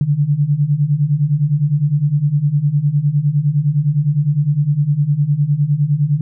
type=beating tone pair; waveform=sine; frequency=140 / 149.8 Hz; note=C#3 / D3; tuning=+18 / +35 cents; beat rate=9.8 Hz; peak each=-17 / -14 dBFS; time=0.01-6.21 s; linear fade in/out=2 ms; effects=none